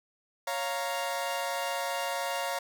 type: chord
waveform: sawtooth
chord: Bb minor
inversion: first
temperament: equal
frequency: 554.4 / 698.5 / 932.3 Hz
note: Db5 / F5 / Bb5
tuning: 0 / 0 / 0 cents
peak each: -31 dBFS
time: 0.47-2.59 s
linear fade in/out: 5 ms
effects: none